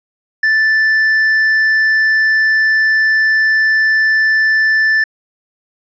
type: tone with tanh clipping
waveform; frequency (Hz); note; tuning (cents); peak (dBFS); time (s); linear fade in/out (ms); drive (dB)
triangle; 1760; A6; 0; -10; 0.43-5.04; 5; 8
effects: resampled to 16000 Hz